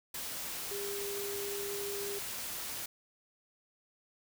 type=tone in noise; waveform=sine; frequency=402.7 Hz; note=G4; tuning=47 cents sharp; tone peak=-38 dBFS; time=0.71-2.19 s; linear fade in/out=5 ms; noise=white; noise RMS=-40 dBFS; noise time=0.14-2.86 s; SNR=-1 dB; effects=none